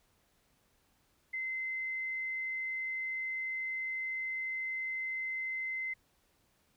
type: tone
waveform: sine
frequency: 2063 Hz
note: C7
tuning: 25 cents flat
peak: -34 dBFS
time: 1.33-5.94 s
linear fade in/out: 10 ms
effects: pink hiss -72 dBFS RMS until 6.76 s